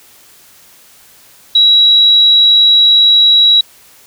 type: tone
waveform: sine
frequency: 3883 Hz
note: B7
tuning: 30 cents flat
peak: -4 dBFS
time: 1.55-3.61 s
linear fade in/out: 5 ms
effects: white hiss -43 dBFS RMS until 4.06 s